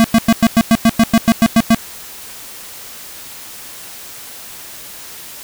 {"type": "tone bursts", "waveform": "square", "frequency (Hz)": 227.2, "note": "A#3", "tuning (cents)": -44, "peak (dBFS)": -7, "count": 13, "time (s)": [0, 1.746], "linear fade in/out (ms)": 0, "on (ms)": 42, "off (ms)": 100, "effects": ["white hiss -33 dBFS RMS until 5.43 s"]}